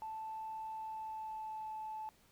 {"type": "tone with pitch glide", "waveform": "sine", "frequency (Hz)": [879, 869.4], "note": ["A5", "A5"], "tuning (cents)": [-2, -21], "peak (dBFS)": -40, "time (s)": [0.02, 2.09], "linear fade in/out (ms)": 0, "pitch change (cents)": -19, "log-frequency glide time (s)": [0.75, 1.69], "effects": ["tanh soft clip ceiling -36 dBFS", "pink hiss -68 dBFS RMS until 2.31 s"]}